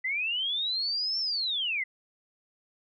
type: linear two-way sweep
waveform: sine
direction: up then down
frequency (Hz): 1974 to 5440 to 1974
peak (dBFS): -27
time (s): 0.04-1.84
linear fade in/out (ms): 10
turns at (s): 1.19
effects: none